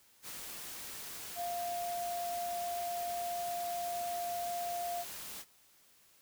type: tone in noise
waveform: sine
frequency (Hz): 698.5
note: F5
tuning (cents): 0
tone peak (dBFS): -35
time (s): 1.35-5.05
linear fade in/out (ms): 50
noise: white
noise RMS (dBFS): -45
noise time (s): 0.22-5.45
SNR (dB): +7
effects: white hiss -65 dBFS RMS until 6.21 s

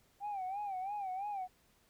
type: tone with vibrato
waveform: sine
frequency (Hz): 784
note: G5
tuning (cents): 0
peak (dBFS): -35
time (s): 0.2-1.48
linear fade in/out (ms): 50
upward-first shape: sine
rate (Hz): 3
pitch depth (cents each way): 110
effects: tanh soft clip ceiling -34 dBFS + pink hiss -70 dBFS RMS until 1.89 s

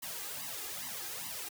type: noise with flanger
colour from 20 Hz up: white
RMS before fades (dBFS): -41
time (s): 0.02-1.49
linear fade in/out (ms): 10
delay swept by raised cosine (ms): 1 to 2.5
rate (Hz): 2.4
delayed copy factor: +1
effects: high-pass 100 Hz 12 dB/octave

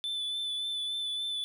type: tone with vibrato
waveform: triangle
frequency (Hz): 3503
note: A7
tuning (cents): -8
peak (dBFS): -30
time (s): 0.04-1.44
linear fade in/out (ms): 0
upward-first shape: sine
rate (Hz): 3.5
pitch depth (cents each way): 21
effects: none

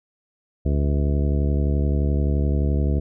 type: harmonic tone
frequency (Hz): 71.6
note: D2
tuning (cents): -43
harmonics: 1 / 2 / 3 / 4 / 5 / 6 / 7 / 9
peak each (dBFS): -19 / -25 / -29 / -31 / -33 / -35 / -36 / -38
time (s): 0.65-3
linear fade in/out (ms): 10
effects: none

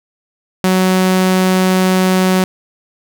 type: tone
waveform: sawtooth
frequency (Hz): 186.1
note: F#3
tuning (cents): +10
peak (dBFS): -6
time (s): 0.64-2.44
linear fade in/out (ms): 0
effects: none

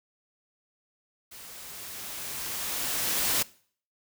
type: noise with level ramp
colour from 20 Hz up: white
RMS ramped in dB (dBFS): -46 to -25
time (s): 1.31-3.43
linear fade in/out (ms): 10
effects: noise-tail reverb RT60 0.5 s tail -21 dB re dry

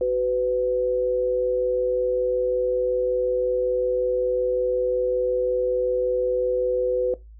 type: tone pair together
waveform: sine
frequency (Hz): 375.6 / 501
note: F#4 / B4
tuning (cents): +26 / +25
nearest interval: perfect fourth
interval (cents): 499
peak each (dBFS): -26 / -20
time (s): 0.01-7.14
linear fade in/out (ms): 2
effects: noise-tail reverb RT60 0.2 s tail -18 dB re dry + added 54 Hz sine -42 dBFS peak until 7.39 s

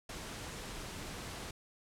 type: noise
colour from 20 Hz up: pink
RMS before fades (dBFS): -44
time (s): 0.09-1.51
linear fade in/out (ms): 5
effects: low-pass 10000 Hz 12 dB/octave

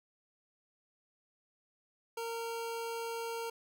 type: tone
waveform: 25% pulse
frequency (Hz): 460.7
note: A#4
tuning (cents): -20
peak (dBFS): -33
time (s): 2.17-3.5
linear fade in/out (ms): 5
effects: none

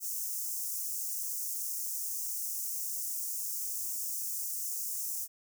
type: high-pass noise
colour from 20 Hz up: white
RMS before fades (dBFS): -36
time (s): 0-5.28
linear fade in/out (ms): 50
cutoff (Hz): 5700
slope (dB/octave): 48
effects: none

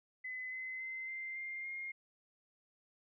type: tone with pitch steps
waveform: sine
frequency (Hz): 2022 / 2043 / 2064 / 2086 / 2108 / 2130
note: B6 / C7 / C7 / C7 / C7 / C7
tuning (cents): +40 / -42 / -24 / -6 / +12 / +30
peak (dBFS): -40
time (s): 0.24-1.92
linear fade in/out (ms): 10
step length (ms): 280
effects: none

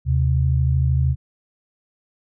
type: tone pair together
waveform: sine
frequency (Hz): 77.78 / 130.81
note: D#2 / C3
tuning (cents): 0 / 0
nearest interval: major sixth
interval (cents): 900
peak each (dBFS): -18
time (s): 0.05-1.16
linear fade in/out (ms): 50
effects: none

